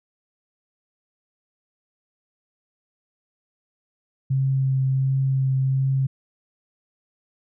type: tone with vibrato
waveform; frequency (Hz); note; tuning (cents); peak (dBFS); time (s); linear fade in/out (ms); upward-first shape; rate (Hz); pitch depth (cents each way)
sine; 133.5; C3; +35; -18; 4.3-6.07; 10; triangle; 1.4; 14
effects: none